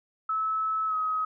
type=tone with pitch glide; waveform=sine; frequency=1300 to 1268.1 Hz; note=E6 to D#6; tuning=-24 to +33 cents; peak=-25 dBFS; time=0.29-1.25 s; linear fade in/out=5 ms; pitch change=-43 cents; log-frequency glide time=0.87-0.95 s; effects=none